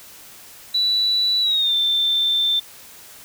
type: tone with pitch glide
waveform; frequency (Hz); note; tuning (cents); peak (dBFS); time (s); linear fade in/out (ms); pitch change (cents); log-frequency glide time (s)
sine; 3951 to 3561; B7 to A7; 0 to +20; -16; 0.74-2.6; 10; -180; 1.41-1.74
effects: white hiss -43 dBFS RMS until 3.24 s